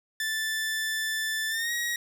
sawtooth tone with pitch glide, 1760 to 1897.2 Hz, A6 to A#6, 0 to +30 cents, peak -24 dBFS, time 0.2-1.96 s, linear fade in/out 2 ms, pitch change +130 cents, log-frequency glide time 1.49-1.72 s, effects none

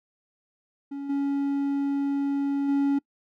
triangle tone with level steps, 279.9 Hz, C#4, 17 cents sharp, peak -29 / -21 / -18 dBFS, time 0.91-2.99 s, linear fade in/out 10 ms, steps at 1.09 / 2.68 s, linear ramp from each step 10 ms, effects noise-tail reverb RT60 0.1 s tail -24 dB re dry

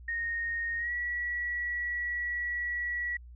sine tone with pitch glide, 1856 to 1935.9 Hz, A#6 to B6, -8 to -35 cents, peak -30 dBFS, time 0.08-3.17 s, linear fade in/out 5 ms, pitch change +73 cents, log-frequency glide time 0.78-0.92 s, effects added 60 Hz sine -46 dBFS peak until 3.35 s

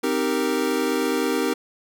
square chord, C minor seventh, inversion none, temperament equal, 261.6 / 311.1 / 392 / 466.2 Hz, C4 / Eb4 / G4 / Bb4, 0 / 0 / 0 / 0 cents, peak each -27 dBFS, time 0.03-1.54 s, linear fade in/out 10 ms, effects none

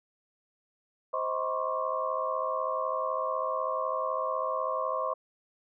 sine tone cluster, 522 / 633 / 1004 / 1076 / 1152 Hz, C5 / D#5 / B5 / C6 / D6, -4 / +30 / +28 / +48 / -34 cents, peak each -34 / -34 / -39 / -32 / -37 dBFS, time 1.13-5.14 s, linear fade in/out 10 ms, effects none

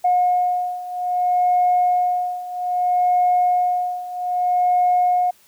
sine beating tone pair, 720 / 720.62 Hz, F#5 / F#5, -47 / -46 cents, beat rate 0.62 Hz, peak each -20 / -17 dBFS, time 0.04-5.31 s, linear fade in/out 10 ms, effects tanh soft clip ceiling -9 dBFS + white hiss -54 dBFS RMS until 5.47 s

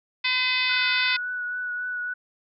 harmonic tone, 508 Hz, B4, 49 cents sharp, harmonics 2 / 3 / 4 / 5 / 6 / 7 / 8 / 9 / 10, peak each -34 / -35 / -26 / -26 / -36 / -28 / -34 / -32 / -37 dBFS, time 0.24-1.17 s, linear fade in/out 10 ms
sine tone with vibrato, 1475 Hz, F#6, 6 cents flat, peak -27 dBFS, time 0.69-2.14 s, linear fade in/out 10 ms, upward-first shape triangle, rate 3.6 Hz, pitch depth 20 cents each way
effects none

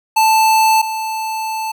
square tone pair in turn, 880 / 880 Hz, A5 / A5, 0 / 0 cents, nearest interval unison, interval 0 cents, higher neither, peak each -10 / -20 dBFS, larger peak first, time 0.16-0.82 / 0.82-1.72 s, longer second, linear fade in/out 10 ms, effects none

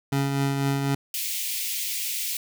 25% pulse tone with tremolo, 138.59 Hz, C#3, in tune, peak -17 dBFS, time 0.12-0.95 s, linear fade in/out 5 ms, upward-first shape triangle, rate 4 Hz, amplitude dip 40%
white high-pass noise, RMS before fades -29 dBFS, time 1.14-2.37 s, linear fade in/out 2 ms, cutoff 2100 Hz, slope 48 dB/octave
effects none

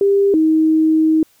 sine tone pair in turn, 398.1 / 316 Hz, G4 / D#4, +27 / +27 cents, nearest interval major third, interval 400 cents, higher first, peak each -10 dBFS, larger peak neither, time 0.01-0.34 / 0.34-1.23 s, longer second, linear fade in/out 2 ms, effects white hiss -55 dBFS RMS until 1.4 s

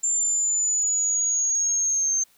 sine exponential sweep, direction down, 7280 to 6300 Hz, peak -20 dBFS, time 0.03-2.24 s, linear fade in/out 10 ms, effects white hiss -60 dBFS RMS until 2.37 s

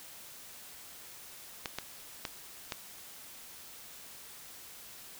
clicks, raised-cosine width 0.2 ms, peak -17 dBFS, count 4, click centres 1.658 / 1.786 / 2.252 / 2.722 s, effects white hiss -50 dBFS RMS until 5.19 s

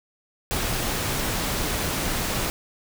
pink noise, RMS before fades -26 dBFS, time 0.51-2.5 s, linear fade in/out 0 ms, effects none

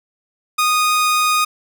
sawtooth tone, 1238 Hz, D#6, 9 cents flat, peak -10 dBFS, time 0.58-1.45 s, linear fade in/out 10 ms, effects none

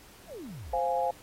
sine exponential sweep, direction down, 740 to 37.21 Hz, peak -39 dBFS, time 0.27-0.8 s, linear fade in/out 50 ms
sine chord, F minor, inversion second, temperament equal, 523.3 / 698.5 / 830.6 Hz, C5 / F5 / Ab5, 0 / 0 / 0 cents, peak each -30 dBFS, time 0.73-1.11 s, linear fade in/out 5 ms
effects pink hiss -54 dBFS RMS until 1.22 s + AAC 48 kbps

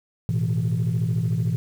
sine chord, A suspended second, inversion none, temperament equal, 110 / 123.47 / 164.81 Hz, A2 / B2 / E3, 0 / 0 / 0 cents, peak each -23 dBFS, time 0.29-1.56 s, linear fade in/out 0 ms, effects tanh soft clip ceiling -16 dBFS + 8-bit

